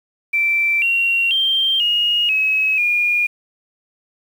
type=tone with pitch steps; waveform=sine; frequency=2339 / 2748 / 3163 / 2867 / 2562 / 2428 Hz; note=D7 / F7 / G7 / F7 / E7 / D#7; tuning=-8 / -29 / +15 / +45 / -50 / -43 cents; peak=-14 dBFS; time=0.33-3.27 s; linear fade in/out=10 ms; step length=490 ms; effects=7-bit